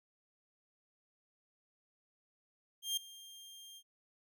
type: tone with ADSR envelope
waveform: sawtooth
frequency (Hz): 3198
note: G7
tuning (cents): +34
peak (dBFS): -28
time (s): 2.82-3.83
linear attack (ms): 150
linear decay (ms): 6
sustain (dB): -20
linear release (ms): 59
effects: none